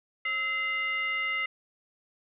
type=tone with frequency modulation; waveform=sine; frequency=2063 Hz; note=C7; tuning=25 cents flat; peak=-27 dBFS; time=0.25-1.46 s; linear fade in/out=5 ms; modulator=760 Hz; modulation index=0.71; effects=none